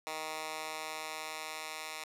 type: tone with high-pass filter sweep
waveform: 10% pulse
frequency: 156.7 Hz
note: D#3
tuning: 13 cents sharp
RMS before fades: -41 dBFS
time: 0.07-2.04 s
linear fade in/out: 0 ms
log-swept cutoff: 770 to 1400 Hz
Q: 0.7
effects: low-pass 12000 Hz 12 dB/octave + 10-bit